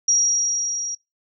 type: tone with level ramp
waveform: sine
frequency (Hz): 5690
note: F8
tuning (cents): +31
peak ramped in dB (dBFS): -14 to -26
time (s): 0.08-0.95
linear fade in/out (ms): 5
effects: noise-tail reverb RT60 0.2 s tail -22 dB re dry